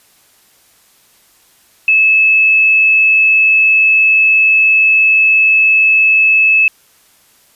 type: tone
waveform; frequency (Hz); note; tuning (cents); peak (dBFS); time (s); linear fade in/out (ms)
sine; 2603; E7; -22; -6; 1.88-6.68; 2
effects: white hiss -50 dBFS RMS until 7.55 s + resampled to 32000 Hz